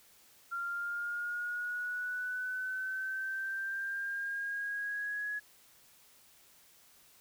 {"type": "linear sweep", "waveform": "sine", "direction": "up", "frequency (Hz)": [1382, 1684], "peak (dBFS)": -34, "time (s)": [0.51, 5.4], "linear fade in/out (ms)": 20, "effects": ["white hiss -62 dBFS RMS until 7.2 s"]}